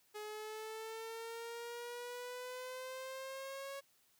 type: exponential sweep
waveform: sawtooth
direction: up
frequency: 420.6 to 554.4 Hz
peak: -40 dBFS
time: 0.14-3.81 s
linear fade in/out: 20 ms
effects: white hiss -72 dBFS RMS until 4.19 s + high-pass 60 Hz 12 dB/octave